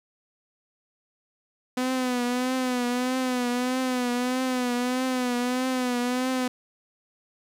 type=tone with vibrato; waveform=sawtooth; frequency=250.9 Hz; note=B3; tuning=28 cents sharp; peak=-20 dBFS; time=1.77-6.48 s; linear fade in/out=5 ms; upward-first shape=triangle; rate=1.6 Hz; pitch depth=64 cents each way; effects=low-pass 12000 Hz 12 dB/octave + 10-bit